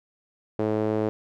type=tone with band-pass filter; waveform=sawtooth; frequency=107.9 Hz; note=A2; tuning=33 cents flat; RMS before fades=-25 dBFS; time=0.59-1.09 s; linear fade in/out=0 ms; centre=440 Hz; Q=1.9; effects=none